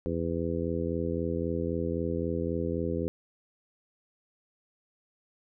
harmonic tone, 83.8 Hz, E2, 29 cents sharp, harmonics 1 / 2 / 3 / 4 / 5 / 6, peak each -35 / -35 / -35 / -35 / -35 / -35 dBFS, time 0.06-3.08 s, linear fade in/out 0 ms, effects none

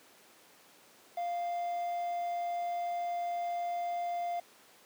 triangle tone with quantisation, 697 Hz, F5, 4 cents flat, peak -30 dBFS, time 1.17-4.4 s, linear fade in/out 5 ms, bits 9, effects pink hiss -59 dBFS RMS until 4.85 s + high-pass 300 Hz 12 dB/octave

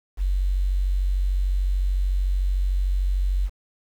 sine tone with quantisation, 46.75 Hz, F#1, 19 cents sharp, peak -19 dBFS, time 0.17-3.5 s, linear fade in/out 50 ms, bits 8, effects none

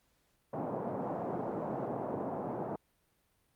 white band-pass noise, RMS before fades -37 dBFS, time 0.53-2.76 s, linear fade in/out 5 ms, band 130 to 790 Hz, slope 24 dB/octave, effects pink hiss -74 dBFS RMS until 3.55 s + Opus 48 kbps

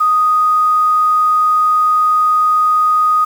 sine tone with quantisation, 1244.5 Hz, D#6, in tune, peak -9 dBFS, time 0-3.25 s, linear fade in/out 10 ms, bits 6, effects none

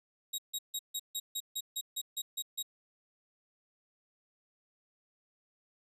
20% pulse tone bursts, 3800 Hz, A#7, 33 cents sharp, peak -28 dBFS, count 12, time 0.33-2.628 s, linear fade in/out 10 ms, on 54 ms, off 150 ms, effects none

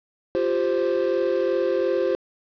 triangle chord, F suspended second, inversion none, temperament equal, 349.2 / 392 / 523.3 Hz, F4 / G4 / C5, 0 / 0 / 0 cents, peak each -23 / -23 / -21 dBFS, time 0.35-2.15 s, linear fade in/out 0 ms, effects resampled to 11025 Hz + 7-bit

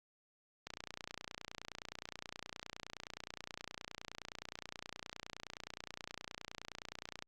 click train, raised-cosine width 0.2 ms, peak -26 dBFS, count 195, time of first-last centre 0.67-7.224 s, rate 29.6 Hz, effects Opus 48 kbps

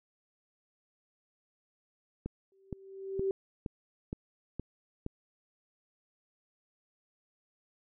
click train, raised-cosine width 3 ms, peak -23 dBFS, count 7, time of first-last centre 2.26-5.064 s, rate 2.14 Hz
sine tone with exponential growth, 387.1 Hz, G4, 22 cents flat, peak -26 dBFS, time 2.52-3.31 s, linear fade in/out 1 ms, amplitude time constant 170 ms
effects none

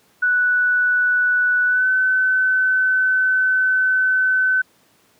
sine tone with pitch glide, 1480 to 1517.2 Hz, F#6 to F#6, 0 to +43 cents, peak -14 dBFS, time 0.22-4.62 s, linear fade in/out 10 ms, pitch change +43 cents, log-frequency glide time 1.66-1.88 s, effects pink hiss -57 dBFS RMS until 5.19 s + high-pass 150 Hz 12 dB/octave

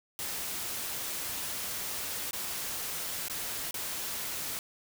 white noise with dropouts, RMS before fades -36 dBFS, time 0.19-4.59 s, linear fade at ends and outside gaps 1 ms, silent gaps 2.31-2.331 / 3.283-3.298 / 3.71-3.742 s, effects none

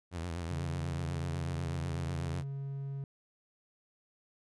sawtooth tone with vibrato, 85.3 Hz, F2, 40 cents flat, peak -32 dBFS, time 0.11-2.44 s, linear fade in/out 50 ms, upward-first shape sine, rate 8.1 Hz, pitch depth 96 cents each way
triangle tone with pitch glide, 139.3 to 137.94 Hz, C#3 to C#3, +9 to -8 cents, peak -34 dBFS, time 0.51-3.04 s, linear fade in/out 2 ms, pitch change -17 cents, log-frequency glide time 1.07-1.47 s
effects resampled to 24000 Hz

